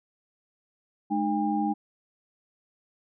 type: tone cluster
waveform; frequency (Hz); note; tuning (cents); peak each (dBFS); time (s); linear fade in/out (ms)
sine; 212 / 304.9 / 805; G#3 / D#4 / G5; +36 / -35 / +46; -28; 1.1-1.74; 20
effects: none